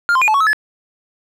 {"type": "tone with pitch steps", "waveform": "triangle", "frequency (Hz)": [1403, 1041, 2442, 866, 1115, 1291, 1715], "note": ["F6", "C6", "D#7", "A5", "C#6", "E6", "A6"], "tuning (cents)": [8, -9, -33, -28, 10, -37, -45], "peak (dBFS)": -9, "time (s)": [0.09, 0.531], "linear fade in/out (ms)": 0, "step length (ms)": 63, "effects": []}